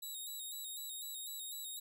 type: tone with vibrato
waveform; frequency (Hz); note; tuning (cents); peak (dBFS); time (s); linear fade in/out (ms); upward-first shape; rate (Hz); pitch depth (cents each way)
10% pulse; 3824; A#7; +43; -36; 0.02-1.8; 10; square; 4; 43
effects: none